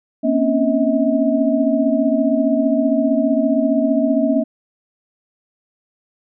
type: tone cluster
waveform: sine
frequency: 234.9 / 266.1 / 281.3 / 638 Hz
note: A#3 / C4 / C#4 / D#5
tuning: +13 / +29 / +26 / +43 cents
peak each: -19 dBFS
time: 0.23-4.44 s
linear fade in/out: 20 ms
effects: none